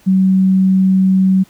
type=tone; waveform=sine; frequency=189.2 Hz; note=F#3; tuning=39 cents sharp; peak=-8 dBFS; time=0.06-1.44 s; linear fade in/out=20 ms; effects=pink hiss -49 dBFS RMS until 1.49 s + high-pass 60 Hz 12 dB/octave